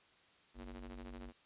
sawtooth ring-modulated tone, 93 Hz, F#2, 9 cents sharp, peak -40 dBFS, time 0.54-1.33 s, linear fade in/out 50 ms, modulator 146 Hz, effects white hiss -67 dBFS RMS until 1.45 s + resampled to 8000 Hz

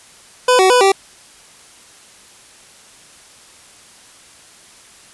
25% pulse tone with pitch steps, 501 / 376.2 / 496.4 / 389.4 Hz, B4 / F#4 / B4 / G4, +25 / +29 / +9 / -12 cents, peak -5 dBFS, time 0.48-0.92 s, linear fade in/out 5 ms, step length 110 ms, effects white hiss -44 dBFS RMS until 5.13 s + resampled to 24000 Hz

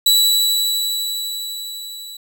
sawtooth tone with level ramp, 3936 Hz, B7, 7 cents flat, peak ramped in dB -7 to -29 dBFS, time 0.06-2.17 s, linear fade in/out 5 ms, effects none

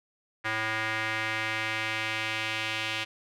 square tone with band-pass filter sweep, 110 Hz, A2, in tune, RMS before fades -31 dBFS, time 0.44-3.05 s, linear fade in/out 20 ms, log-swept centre 1800 to 2800 Hz, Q 2.2, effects none

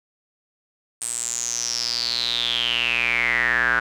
square tone with band-pass filter sweep, 59.4 Hz, A#1, 33 cents sharp, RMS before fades -23 dBFS, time 1.01-3.8 s, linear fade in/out 10 ms, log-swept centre 8700 to 1500 Hz, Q 9.9, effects none

